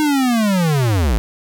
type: linear sweep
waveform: square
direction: down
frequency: 310.1 to 48.15 Hz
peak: -14 dBFS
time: 0-1.18 s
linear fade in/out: 0 ms
effects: none